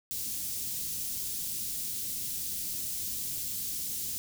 white band-stop noise, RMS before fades -35 dBFS, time 0.11-4.18 s, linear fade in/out 0 ms, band 220 to 5000 Hz, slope 12 dB/octave, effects none

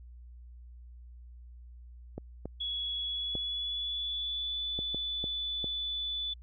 clicks, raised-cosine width 2 ms, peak -24 dBFS, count 7, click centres 2.18 / 2.456 / 3.353 / 4.79 / 4.946 / 5.241 / 5.643 s
sine tone with pitch glide, 3367 to 3480 Hz, G#7 to A7, +23 to -20 cents, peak -32 dBFS, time 2.6-6.34 s, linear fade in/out 10 ms, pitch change +57 cents, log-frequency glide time 2.98-4.61 s
effects added 60 Hz sine -47 dBFS peak until 6.42 s

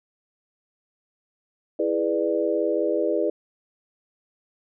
sine chord, E dominant seventh, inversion none, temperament equal with one note detuned, 329.6 / 415.3 / 493.9 / 594.2 Hz, E4 / G#4 / B4 / D5, 0 / 0 / 0 / +20 cents, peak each -26 dBFS, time 1.79-3.3 s, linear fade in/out 5 ms, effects none

